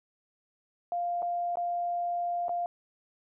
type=tone with dropouts; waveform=sine; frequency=698.5 Hz; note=F5; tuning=in tune; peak=-28 dBFS; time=0.92-2.66 s; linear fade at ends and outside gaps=1 ms; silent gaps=1.221-1.227 / 1.556-1.571 / 2.483-2.493 s; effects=none